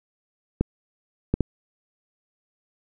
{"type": "clicks", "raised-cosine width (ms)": 3, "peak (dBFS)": -7, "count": 3, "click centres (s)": [0.61, 1.34, 1.407], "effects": []}